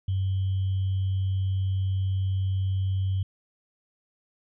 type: tone with sample-and-hold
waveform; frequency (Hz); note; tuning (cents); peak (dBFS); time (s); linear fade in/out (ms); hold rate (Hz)
sine; 95.4; G2; -47; -23; 0.08-3.23; 5; 3150
effects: resampled to 11025 Hz